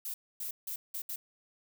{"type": "noise bursts at uneven times", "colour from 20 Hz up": "violet", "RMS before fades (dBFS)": -38, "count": 5, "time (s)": [[0.05, 0.14], [0.4, 0.51], [0.67, 0.76], [0.94, 1.02], [1.09, 1.16]], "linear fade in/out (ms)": 5, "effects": []}